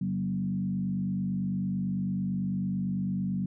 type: tone with frequency modulation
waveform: sine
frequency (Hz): 187.3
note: F#3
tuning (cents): +21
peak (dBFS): -27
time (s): 0.01-3.46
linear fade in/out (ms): 5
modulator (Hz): 49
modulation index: 0.9
effects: none